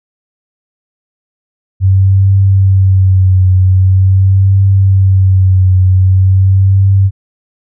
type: tone with vibrato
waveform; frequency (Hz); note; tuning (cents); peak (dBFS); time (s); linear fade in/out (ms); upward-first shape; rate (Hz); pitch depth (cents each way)
sine; 95.1; F#2; +48; -4; 1.8-7.11; 50; triangle; 0.44; 46
effects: none